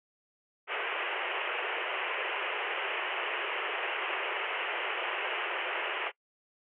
white band-pass noise, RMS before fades -34 dBFS, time 0.67-6.12 s, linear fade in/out 50 ms, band 350 to 3000 Hz, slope 96 dB/octave, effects noise-tail reverb RT60 0.1 s tail -23 dB re dry

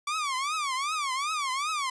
sawtooth tone with vibrato, 1144 Hz, D6, 46 cents flat, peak -24 dBFS, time 0.07-1.9 s, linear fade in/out 5 ms, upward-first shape triangle, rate 2.6 Hz, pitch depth 220 cents each way, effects resampled to 22050 Hz

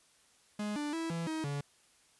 45% pulse tone with pitch steps, 209 / 294.7 / 327.8 / 167.1 / 316.5 / 142.8 Hz, G#3 / D4 / E4 / E3 / D#4 / D3, +11 / +6 / -10 / +24 / +30 / -48 cents, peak -34 dBFS, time 0.59-1.61 s, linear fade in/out 5 ms, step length 170 ms, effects white hiss -66 dBFS RMS until 2.19 s + resampled to 24000 Hz

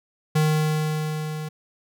square tone with level ramp, 154.4 Hz, D#3, 13 cents flat, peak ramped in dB -17 to -30 dBFS, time 0.35-1.49 s, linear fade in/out 10 ms, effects none

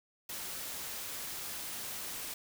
white noise, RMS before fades -41 dBFS, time 0.29-2.34 s, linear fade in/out 5 ms, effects none

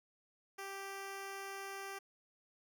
10% pulse tone, 392 Hz, G4, in tune, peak -35 dBFS, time 0.58-1.99 s, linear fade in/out 10 ms, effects none

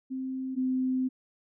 sine tone pair in turn, 261.6 / 258.1 Hz, C4 / C4, 0 / -23 cents, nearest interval unison, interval 23 cents, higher first, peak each -31 / -25 dBFS, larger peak second, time 0.1-0.56 / 0.56-1.09 s, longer second, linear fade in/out 20 ms, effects none

